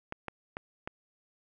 clicks, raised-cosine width 0.5 ms, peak -21 dBFS, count 4, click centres 0.124 / 0.283 / 0.569 / 0.875 s, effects none

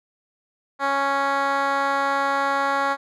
10% pulse tone with band-pass filter, 277.2 Hz, C#4, in tune, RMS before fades -22 dBFS, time 0.79-2.97 s, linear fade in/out 50 ms, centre 1100 Hz, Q 1, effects none

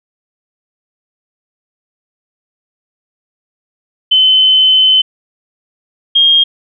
sine tone pair in turn, 3051 / 3232 Hz, G7 / G#7, -48 / -48 cents, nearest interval minor second, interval 100 cents, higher second, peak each -5 dBFS, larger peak neither, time 4.11-5.02 / 6.15-6.44 s, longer first, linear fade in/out 10 ms, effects none

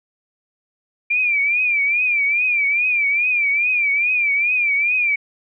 sine tone with vibrato, 2372 Hz, D7, 17 cents sharp, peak -15 dBFS, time 1.1-5.16 s, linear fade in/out 10 ms, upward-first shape triangle, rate 2.4 Hz, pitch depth 120 cents each way, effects none

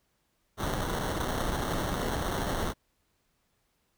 pink noise with sample-and-hold, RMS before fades -31 dBFS, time 0.57-2.74 s, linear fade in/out 50 ms, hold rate 2450 Hz, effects pink hiss -74 dBFS RMS until 3.97 s

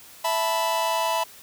45% pulse chord, E suspended fourth, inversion none, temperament just, 659.3 / 879 / 988.9 Hz, E5 / A5 / B5, 0 / -2 / +2 cents, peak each -27 / -28 / -25 dBFS, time 0.24-1.24 s, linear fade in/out 10 ms, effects white hiss -47 dBFS RMS until 1.42 s

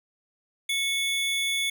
square tone pair together, 2205 / 3461 Hz, C#7 / A7, -10 / -29 cents, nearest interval minor sixth, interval 781 cents, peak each -28 dBFS, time 0.69-1.7 s, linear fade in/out 5 ms, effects none

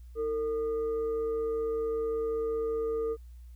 sine tone with frequency modulation, 452.6 Hz, A4, 49 cents sharp, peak -28 dBFS, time 0.15-3.17 s, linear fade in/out 50 ms, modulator 767 Hz, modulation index 0.29, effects added 60 Hz sine -45 dBFS peak until 3.55 s + white hiss -71 dBFS RMS until 3.55 s

